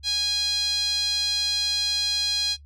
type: tone with band-pass filter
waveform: 5% pulse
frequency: 824 Hz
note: G#5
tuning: 14 cents flat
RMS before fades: -25 dBFS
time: 0.03-2.57 s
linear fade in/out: 50 ms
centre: 4000 Hz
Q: 4.2
effects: noise-tail reverb RT60 0.1 s tail -17 dB re dry + added 72 Hz sine -45 dBFS peak until 2.65 s